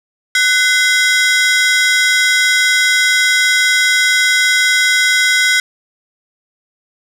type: ring-modulated tone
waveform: sawtooth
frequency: 1775 Hz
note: A6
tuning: 15 cents sharp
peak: -3 dBFS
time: 0.35-5.6 s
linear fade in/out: 2 ms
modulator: 278 Hz
effects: low-pass 9000 Hz 12 dB/octave